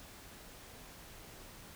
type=silence; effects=pink hiss -53 dBFS RMS until 1.75 s